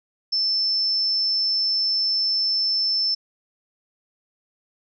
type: tone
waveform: sine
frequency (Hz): 5300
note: E8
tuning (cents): +9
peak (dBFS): -19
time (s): 0.32-3.15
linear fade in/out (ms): 10
effects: none